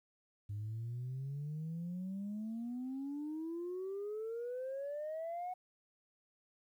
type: exponential sweep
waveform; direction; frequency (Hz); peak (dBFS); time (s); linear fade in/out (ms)
sine; up; 100.9 to 740; -37; 0.49-5.54; 10
effects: tanh soft clip ceiling -36 dBFS + 12-bit